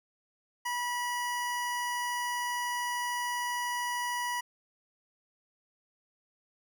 25% pulse tone, 973 Hz, B5, 26 cents flat, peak -27 dBFS, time 0.65-4.41 s, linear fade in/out 10 ms, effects none

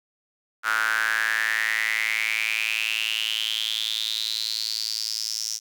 sawtooth tone with high-pass filter sweep, 110 Hz, A2, in tune, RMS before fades -26 dBFS, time 0.63-5.6 s, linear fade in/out 50 ms, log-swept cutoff 1400 to 5700 Hz, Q 7.8, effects none

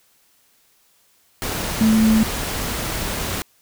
sine tone in noise, 220 Hz, A3, in tune, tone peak -12 dBFS, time 1.81-2.23 s, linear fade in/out 0 ms, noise pink, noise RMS -25 dBFS, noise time 1.42-3.42 s, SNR +10 dB, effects white hiss -59 dBFS RMS until 3.61 s

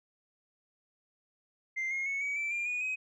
sine tone with pitch steps, 2089 / 2146 / 2206 / 2266 / 2329 / 2393 / 2459 / 2526 Hz, C7 / C7 / C#7 / C#7 / D7 / D7 / D#7 / D#7, -3 / +43 / -9 / +37 / -15 / +32 / -21 / +26 cents, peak -29 dBFS, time 1.76-2.96 s, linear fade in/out 20 ms, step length 150 ms, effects tanh soft clip ceiling -29 dBFS

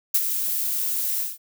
violet noise with ADSR envelope, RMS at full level -17 dBFS, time 0.14-1.38 s, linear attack 10 ms, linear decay 43 ms, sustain -8 dB, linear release 180 ms, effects none

